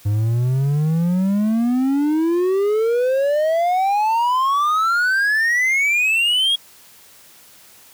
triangle exponential sweep, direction up, 100.7 to 3322 Hz, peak -13 dBFS, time 0.05-6.56 s, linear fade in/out 10 ms, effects white hiss -47 dBFS RMS until 7.93 s + high-pass 60 Hz 12 dB/octave

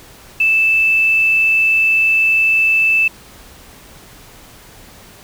sine tone with quantisation, 2637 Hz, E7, in tune, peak -10 dBFS, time 0.4-3.08 s, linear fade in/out 5 ms, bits 6, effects pink hiss -41 dBFS RMS until 5.23 s

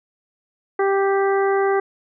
harmonic tone, 392.6 Hz, G4, 3 cents sharp, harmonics 1 / 2 / 3 / 4 / 5, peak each -17 / -23 / -27 / -29 / -31 dBFS, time 0.79-1.8 s, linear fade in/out 5 ms, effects none

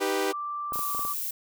sawtooth chord, Eb augmented, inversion none, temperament equal, 311.1 / 392 / 493.9 Hz, Eb4 / G4 / B4, 0 / 0 / 0 cents, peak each -28 / -23 / -27 dBFS, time 0-0.33 s, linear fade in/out 20 ms
sine tone with pitch glide, 1174.7 to 1162.5 Hz, D6 to D6, 0 to -18 cents, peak -30 dBFS, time 0.32-1.14 s, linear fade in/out 20 ms, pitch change -18 cents, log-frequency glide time 0.77-0.83 s
clicks, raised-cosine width 1 ms, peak -25 dBFS, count 6, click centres 0.722 / 0.758 / 0.792 / 0.949 / 0.993 / 1.051 s
violet noise, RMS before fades -32 dBFS, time 0.73-1.31 s, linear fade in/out 5 ms
effects none

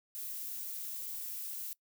violet noise, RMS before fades -41 dBFS, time 0.15-1.73 s, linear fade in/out 0 ms, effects noise-tail reverb RT60 0.1 s tail -22 dB re dry

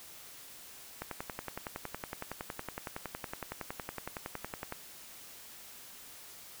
click train, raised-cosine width 0.5 ms, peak -22 dBFS, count 41, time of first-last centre 1.02-4.724 s, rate 10.8 Hz, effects white hiss -51 dBFS RMS until 6.6 s

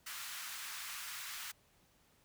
pink high-pass noise, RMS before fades -45 dBFS, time 0.06-1.52 s, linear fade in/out 10 ms, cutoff 1200 Hz, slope 24 dB/octave, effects pink hiss -70 dBFS RMS until 2.24 s

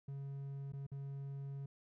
triangle tone with dropouts, 138.59 Hz, C#3, in tune, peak -40 dBFS, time 0.08-1.66 s, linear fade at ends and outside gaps 5 ms, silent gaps 0.722-0.733 / 0.867-0.916 s, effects none

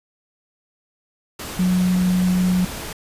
sine tone in noise, 182.3 Hz, F#3, 25 cents flat, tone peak -15 dBFS, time 1.59-2.65 s, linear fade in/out 5 ms, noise pink, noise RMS -31 dBFS, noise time 1.39-2.93 s, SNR +13 dB, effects resampled to 32000 Hz

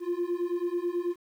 triangle beating tone pair, 344.8 / 354 Hz, F4 / F4, -22 / +23 cents, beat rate 9.2 Hz, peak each -28 / -27 dBFS, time 0-1.16 s, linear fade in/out 50 ms, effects tanh soft clip ceiling -21 dBFS + 10-bit

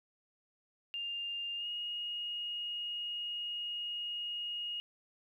sine tone with pitch glide, 2803 to 2870 Hz, F7 to F7, +6 to +47 cents, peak -36 dBFS, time 0.94-4.8 s, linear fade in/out 0 ms, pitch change +41 cents, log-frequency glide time 1.56-1.67 s, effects 12-bit

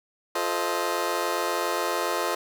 20% pulse chord, F dominant seventh, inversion none, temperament just, 349.2 / 436.5 / 523.8 / 628.6 Hz, F4 / A4 / C5 / Eb5, 0 / -14 / +2 / +18 cents, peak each -26 dBFS, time 0.35-2.35 s, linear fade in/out 5 ms, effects none

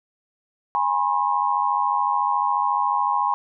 sine tone cluster, 825 / 980 / 1074 Hz, G#5 / B5 / C6, -12 / -14 / +45 cents, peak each -23 dBFS, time 0.75-3.34 s, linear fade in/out 0 ms, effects none

